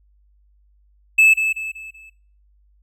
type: tone with echo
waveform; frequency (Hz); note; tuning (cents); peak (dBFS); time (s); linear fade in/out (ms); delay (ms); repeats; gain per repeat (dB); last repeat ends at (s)
triangle; 2615; E7; -15; -7; 1.18-1.34; 10; 190; 4; -8; 2.1
effects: noise-tail reverb RT60 0.4 s tail -18 dB re dry + added 50 Hz sine -54 dBFS peak until 2.82 s